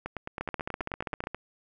two click trains, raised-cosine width 0.5 ms, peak -17 / -19 dBFS, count 14 / 13, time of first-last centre 0.41-1.271 / 0.06-1.346 s, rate 15.1 / 9.33 Hz, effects none

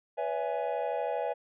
triangle chord, C# minor seventh, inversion third, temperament equal with one note detuned, 493.9 / 566 / 659.3 / 830.6 Hz, B4 / C#5 / E5 / G#5, 0 / +36 / 0 / 0 cents, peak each -33 dBFS, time 0.17-1.34 s, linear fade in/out 20 ms, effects resampled to 8000 Hz

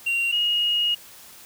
triangle / sine tone pair in turn, 2760 / 2873 Hz, F7 / F7, -21 / +48 cents, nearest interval minor second, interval 69 cents, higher second, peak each -19 dBFS, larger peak neither, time 0.06-0.32 / 0.32-0.95 s, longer second, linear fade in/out 10 ms, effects white hiss -46 dBFS RMS until 1.45 s

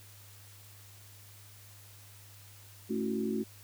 sine chord, F# minor seventh, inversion first, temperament equal, 220 / 277.2 / 329.6 / 370 Hz, A3 / C#4 / E4 / F#4, 0 / 0 / 0 / 0 cents, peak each -33 / -38 / -39 / -35 dBFS, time 2.89-3.44 s, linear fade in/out 20 ms, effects added 101 Hz sine -54 dBFS peak until 3.63 s + white hiss -56 dBFS RMS until 3.63 s

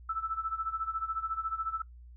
sine tone with tremolo, 1318.5 Hz, E6, in tune, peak -28 dBFS, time 0.09-1.82 s, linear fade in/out 5 ms, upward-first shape sine, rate 14 Hz, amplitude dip 80%, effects noise-tail reverb RT60 0.1 s tail -18 dB re dry + added 60 Hz sine -48 dBFS peak until 2.16 s

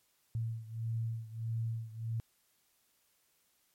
sine beating tone pair, 113.3 / 114.9 Hz, A#2 / A#2, -49 / -25 cents, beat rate 1.6 Hz, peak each -36 / -39 dBFS, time 0.35-2.2 s, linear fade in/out 0 ms, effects white hiss -73 dBFS RMS until 3.74 s + MP3 64 kbps

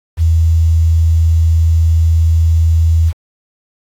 sine tone with quantisation, 81.7 Hz, E2, 15 cents flat, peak -7 dBFS, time 0.17-3.13 s, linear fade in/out 50 ms, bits 6, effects AAC 64 kbps

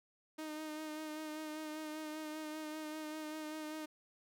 sawtooth tone with vibrato, 308.9 Hz, D#4, 12 cents flat, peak -38 dBFS, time 0.38-3.86 s, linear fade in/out 10 ms, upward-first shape sine, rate 5.1 Hz, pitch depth 25 cents each way, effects none

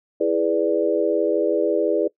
sine chord, E dominant seventh, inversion none, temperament equal, 329.6 / 415.3 / 493.9 / 587.3 Hz, E4 / G#4 / B4 / D5, 0 / 0 / 0 / 0 cents, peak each -23 / -22 / -23 / -23 dBFS, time 0.2-2.08 s, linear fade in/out 10 ms, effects noise-tail reverb RT60 0.1 s tail -22 dB re dry

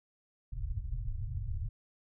pink low-pass noise, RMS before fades -36 dBFS, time 0.52-1.69 s, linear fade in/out 5 ms, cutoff 130 Hz, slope 96 dB/octave, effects none

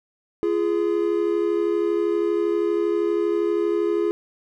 triangle tone pair together, 342.8 / 415.4 Hz, F4 / G#4, -32 / 0 cents, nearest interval minor third, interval 332 cents, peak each -20 dBFS, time 0.43-4.11 s, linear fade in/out 0 ms, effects none

